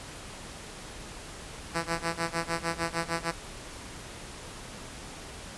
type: tone with tremolo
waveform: 5% pulse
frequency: 167 Hz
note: E3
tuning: 23 cents sharp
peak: -15 dBFS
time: 1.74-3.32 s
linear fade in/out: 20 ms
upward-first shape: sine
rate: 6.6 Hz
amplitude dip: 95%
effects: pink hiss -43 dBFS RMS until 5.57 s + resampled to 24000 Hz